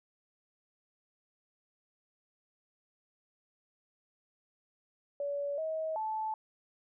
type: tone with pitch steps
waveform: sine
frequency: 570 / 636 / 872 Hz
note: C#5 / D#5 / A5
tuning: +48 / +38 / -16 cents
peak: -32 dBFS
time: 5.2-6.34 s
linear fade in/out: 2 ms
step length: 380 ms
effects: none